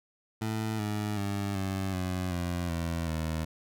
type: tone with pitch steps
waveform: 20% pulse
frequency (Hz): 110 / 105.09 / 100.41 / 95.93 / 91.65 / 87.56 / 83.65 / 79.92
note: A2 / G#2 / G2 / G2 / F#2 / F2 / E2 / D#2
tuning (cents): 0 / +21 / +42 / -37 / -16 / +5 / +26 / +47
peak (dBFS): -25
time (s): 0.41-3.45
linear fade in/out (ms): 10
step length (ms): 380
effects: none